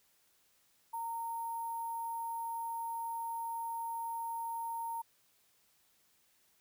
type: tone with sample-and-hold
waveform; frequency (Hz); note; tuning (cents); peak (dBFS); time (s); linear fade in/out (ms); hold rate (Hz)
sine; 922; A#5; -19; -36; 0.93-5.02; 10; 11025
effects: white hiss -71 dBFS RMS until 6.6 s